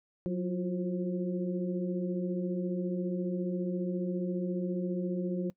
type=tone cluster; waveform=sine; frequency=182.3 / 345.1 / 359.7 / 533 Hz; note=F#3 / F4 / F#4 / C5; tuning=-25 / -21 / -49 / +32 cents; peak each=-31 / -39 / -37 / -40 dBFS; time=0.26-5.5 s; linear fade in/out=0 ms; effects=noise-tail reverb RT60 0.1 s tail -22 dB re dry